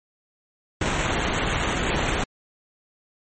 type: noise with sample-and-hold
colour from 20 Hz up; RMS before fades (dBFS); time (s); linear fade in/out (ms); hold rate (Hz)
pink; -24; 0.81-2.24; 5; 4900
effects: MP3 32 kbps